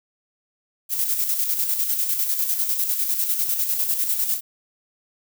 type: noise with tremolo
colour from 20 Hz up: violet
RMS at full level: -21 dBFS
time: 0.89-4.41 s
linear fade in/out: 50 ms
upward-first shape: square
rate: 10 Hz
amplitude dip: 45%
effects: none